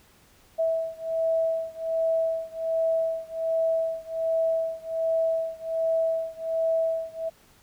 sine beating tone pair, 652 / 653.3 Hz, E5 / E5, -19 / -16 cents, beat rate 1.3 Hz, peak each -26 / -27 dBFS, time 0.58-7.3 s, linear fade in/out 20 ms, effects pink hiss -58 dBFS RMS until 7.62 s

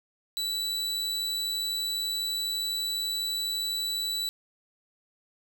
40% pulse tone, 3951 Hz, B7, in tune, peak -27 dBFS, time 0.37-4.29 s, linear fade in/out 0 ms, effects none

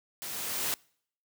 white noise with level ramp, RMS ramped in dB -39 to -30 dBFS, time 0.22-0.74 s, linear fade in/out 0 ms, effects noise-tail reverb RT60 0.6 s tail -26 dB re dry + high-pass 100 Hz 12 dB/octave

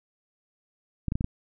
clicks, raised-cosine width 5 ms, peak -15 dBFS, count 5, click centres 1.083 / 1.121 / 1.155 / 1.209 / 1.244 s, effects none

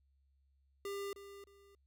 square tone with echo, 399.4 Hz, G4, 32 cents sharp, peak -40 dBFS, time 0.85-1.13 s, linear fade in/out 2 ms, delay 310 ms, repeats 2, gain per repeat -11 dB, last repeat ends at 1.75 s, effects added 68 Hz sine -70 dBFS peak until 1.86 s

